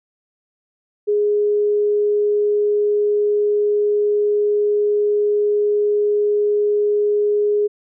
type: tone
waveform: sine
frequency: 415.3 Hz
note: G#4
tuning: in tune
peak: -14 dBFS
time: 1.07-7.68 s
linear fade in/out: 20 ms
effects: none